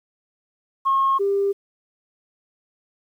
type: tone pair in turn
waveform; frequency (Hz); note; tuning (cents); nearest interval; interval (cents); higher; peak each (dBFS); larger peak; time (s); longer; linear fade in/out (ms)
sine; 1082 / 397.9; C#6 / G4; -42 / +26; octave + perfect fourth; 1732; first; -15 / -17; first; 0.85-1.19 / 1.19-1.53; neither; 20
effects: tanh soft clip ceiling -11 dBFS + 9-bit